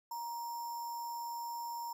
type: tone with sample-and-hold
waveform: sine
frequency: 941 Hz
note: A#5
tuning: 16 cents sharp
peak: -38 dBFS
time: 0.11-1.93 s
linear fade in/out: 5 ms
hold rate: 6300 Hz
effects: none